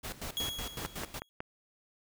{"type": "noise with tremolo", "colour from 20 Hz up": "pink", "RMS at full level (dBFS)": -39, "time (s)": [0.03, 1.2], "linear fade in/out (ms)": 20, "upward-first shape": "square", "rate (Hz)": 5.4, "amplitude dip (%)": 80}
{"type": "tone with exponential decay", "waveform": "40% pulse", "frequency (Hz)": 3322, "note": "G#7", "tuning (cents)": 0, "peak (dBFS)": -30, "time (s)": [0.37, 1.29], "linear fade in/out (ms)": 0, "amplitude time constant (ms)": 200}
{"type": "click train", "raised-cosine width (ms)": 0.5, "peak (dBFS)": -22, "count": 4, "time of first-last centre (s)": [0.85, 1.405], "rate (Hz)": 5.41}
{"effects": []}